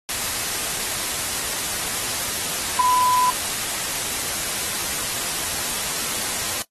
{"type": "tone in noise", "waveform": "sine", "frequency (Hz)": 1000, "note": "B5", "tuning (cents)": 21, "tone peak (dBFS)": -17, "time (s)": [2.79, 3.3], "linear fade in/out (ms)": 0, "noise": "white", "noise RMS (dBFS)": -25, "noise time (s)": [0.09, 6.62], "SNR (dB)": 5, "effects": ["noise-tail reverb RT60 0.1 s tail -19 dB re dry", "AAC 32 kbps"]}